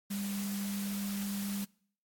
sine tone in noise, 200 Hz, G3, 35 cents sharp, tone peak -34 dBFS, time 0.1-1.65 s, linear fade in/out 10 ms, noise white, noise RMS -43 dBFS, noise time 0.1-1.65 s, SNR +6 dB, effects noise-tail reverb RT60 0.6 s tail -25 dB re dry + AAC 64 kbps

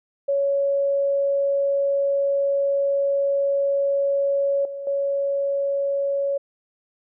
sine tone with level steps, 558 Hz, C#5, 11 cents sharp, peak -18 / -29 / -20 dBFS, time 0.28-6.38 s, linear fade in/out 10 ms, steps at 4.65 / 4.87 s, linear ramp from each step 2 ms, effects none

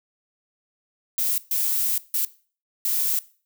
violet noise bursts at uneven times, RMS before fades -23 dBFS, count 4, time 1.18-1.38 / 1.51-1.98 / 2.14-2.25 / 2.85-3.19 s, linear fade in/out 2 ms, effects noise-tail reverb RT60 0.4 s tail -19 dB re dry

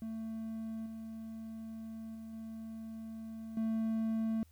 triangle tone with level steps, 222.8 Hz, A3, 22 cents sharp, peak -36 / -40 / -42 / -40 / -29 dBFS, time 0.02-4.43 s, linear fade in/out 0 ms, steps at 0.86 / 2.15 / 2.33 / 3.57 s, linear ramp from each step 2 ms, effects added 80 Hz sine -60 dBFS peak until 4.51 s + white hiss -71 dBFS RMS until 4.51 s

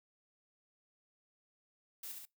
blue noise with echo, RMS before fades -45 dBFS, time 2.03-2.12 s, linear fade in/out 5 ms, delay 67 ms, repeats 2, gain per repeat -3 dB, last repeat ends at 2.254 s, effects noise-tail reverb RT60 0.2 s tail -24 dB re dry

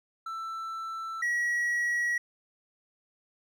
triangle tone pair in turn, 1330 / 1916.8 Hz, E6 / A#6, +15 / +48 cents, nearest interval tritone, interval 633 cents, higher second, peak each -32 / -24 dBFS, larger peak second, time 0.26-1.22 / 1.22-2.18 s, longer neither, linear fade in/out 5 ms, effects none

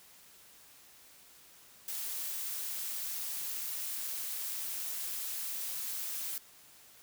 blue noise with amplitude modulation, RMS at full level -36 dBFS, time 1.88-6.38 s, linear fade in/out 2 ms, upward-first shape sine, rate 253 Hz, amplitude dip 45%, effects white hiss -58 dBFS RMS until 7.02 s

